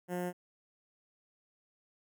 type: tone with notch filter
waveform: 15% pulse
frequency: 178.4 Hz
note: F3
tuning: 37 cents sharp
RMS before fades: -36 dBFS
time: 0.08-0.33 s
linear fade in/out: 50 ms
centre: 4200 Hz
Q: 0.52
effects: none